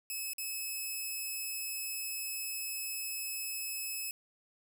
5% pulse tone with dropouts, 2586 Hz, E7, 34 cents flat, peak -27 dBFS, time 0.1-4.11 s, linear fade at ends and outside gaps 1 ms, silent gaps 0.334-0.382 s, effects none

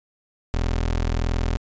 25% pulse tone, 41.43 Hz, E1, 9 cents sharp, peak -17 dBFS, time 0.54-1.57 s, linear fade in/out 0 ms, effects resampled to 16000 Hz

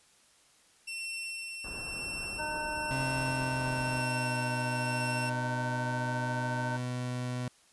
sawtooth tone with tremolo, 2704 Hz, E7, 43 cents sharp, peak -32 dBFS, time 0.87-5.3 s, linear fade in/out 10 ms, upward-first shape sine, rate 1 Hz, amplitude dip 35%
pink low-pass noise, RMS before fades -45 dBFS, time 1.64-4.02 s, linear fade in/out 5 ms, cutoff 1700 Hz, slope 96 dB/octave
harmonic tone, 304.3 Hz, D#4, 38 cents flat, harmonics 1 / 2 / 3 / 5, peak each -48 / -41 / -36 / -38 dBFS, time 2.38-6.78 s, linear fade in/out 20 ms
30% pulse tone with pitch glide, 132.7 to 124.53 Hz, C3 to B2, +25 to +15 cents, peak -30 dBFS, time 2.91-7.48 s, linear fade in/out 0 ms, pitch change -110 cents, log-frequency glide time 3.03-4.41 s
effects white hiss -63 dBFS RMS until 7.72 s + resampled to 24000 Hz

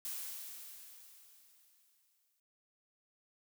blue noise with exponential decay, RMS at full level -40 dBFS, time 0.05-2.4 s, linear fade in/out 2 ms, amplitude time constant 510 ms, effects none

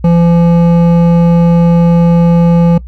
triangle tone with hard clipping, 170.3 Hz, F3, 43 cents flat, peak -6 dBFS, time 0.04-2.78 s, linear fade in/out 5 ms, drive 14 dB, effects noise-tail reverb RT60 0.1 s tail -21 dB re dry + added 60 Hz sine -24 dBFS peak until 2.87 s

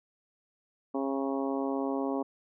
harmonic tone with a mistuned harmonic, 136.3 Hz, C#3, 29 cents flat, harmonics 2 / 3 / 4 / 5 / 6 / 7 / 8, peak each -31 / -35 / -37 / -39 / -41 / -42 / -43 dBFS, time 0.94-2.23 s, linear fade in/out 10 ms, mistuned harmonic 8, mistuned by +17 cents, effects none

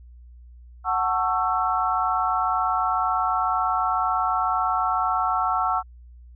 sine chord, F# minor seventh, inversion none, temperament just, 740 / 888 / 1110 / 1332 Hz, F#5 / A5 / C#6 / E6, 0 / +16 / +2 / +18 cents, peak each -25 / -28 / -27 / -24 dBFS, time 0.84-5.83 s, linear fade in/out 50 ms, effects added 60 Hz sine -43 dBFS peak until 6.35 s

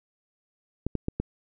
clicks, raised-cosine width 3 ms, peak -14 dBFS, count 4, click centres 0.866 / 0.953 / 1.084 / 1.2 s, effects none

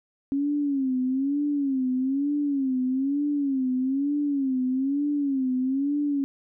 sine tone with vibrato, 272.8 Hz, C#4, 28 cents flat, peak -22 dBFS, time 0.32-6.24 s, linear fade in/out 0 ms, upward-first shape sine, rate 1.1 Hz, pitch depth 120 cents each way, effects none

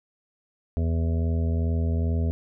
harmonic tone, 82.41 Hz, E2, in tune, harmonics 1 / 2 / 3 / 5 / 6 / 7 / 8, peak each -22 / -32 / -32 / -38 / -42 / -44 / -42 dBFS, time 0.77-2.31 s, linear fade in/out 0 ms, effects none

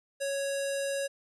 square tone with low-pass filter, 554.4 Hz, C#5, in tune, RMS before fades -32 dBFS, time 0.2-1.08 s, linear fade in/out 20 ms, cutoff 9300 Hz, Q 2.5, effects none

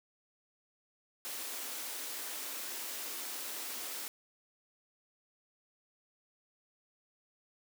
white high-pass noise, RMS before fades -41 dBFS, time 1.25-4.08 s, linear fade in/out 0 ms, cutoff 230 Hz, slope 96 dB/octave, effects none

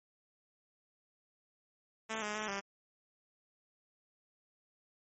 5% pulse tone with pitch steps, 221.1 / 210 / 214.4 / 198 Hz, A3 / G#3 / A3 / G3, +9 / +19 / -45 / +18 cents, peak -25 dBFS, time 2.09-2.61 s, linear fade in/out 20 ms, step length 130 ms, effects MP3 32 kbps

